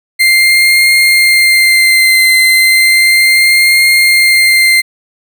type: tone with vibrato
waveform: 35% pulse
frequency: 2093 Hz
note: C7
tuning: in tune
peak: -3 dBFS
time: 0.19-4.82 s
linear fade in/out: 20 ms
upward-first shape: triangle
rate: 0.34 Hz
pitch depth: 25 cents each way
effects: none